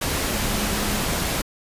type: tone in noise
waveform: sine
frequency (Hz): 207.7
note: G#3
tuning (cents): 0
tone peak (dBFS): -30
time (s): 0.33-1.02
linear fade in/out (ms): 10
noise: pink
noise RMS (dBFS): -24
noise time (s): 0.01-1.42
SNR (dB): -9
effects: resampled to 32000 Hz